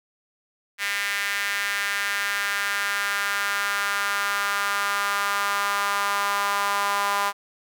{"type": "tone with high-pass filter sweep", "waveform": "sawtooth", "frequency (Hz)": 201.5, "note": "G3", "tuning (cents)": 48, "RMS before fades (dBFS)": -25, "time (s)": [0.78, 7.33], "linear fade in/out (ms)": 50, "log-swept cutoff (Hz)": [1900, 1000], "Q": 2.8, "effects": []}